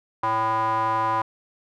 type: tone with band-pass filter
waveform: square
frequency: 111.1 Hz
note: A2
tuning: 17 cents sharp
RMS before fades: -23 dBFS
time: 0.23-1.22 s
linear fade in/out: 5 ms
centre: 1000 Hz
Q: 5.4
effects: none